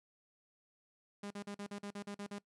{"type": "tone bursts", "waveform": "sawtooth", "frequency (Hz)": 202.9, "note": "G#3", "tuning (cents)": -40, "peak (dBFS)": -38, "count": 10, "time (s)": [1.23, 2.386], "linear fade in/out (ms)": 5, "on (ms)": 76, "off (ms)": 44, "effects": ["noise-tail reverb RT60 0.1 s tail -21 dB re dry", "resampled to 24000 Hz"]}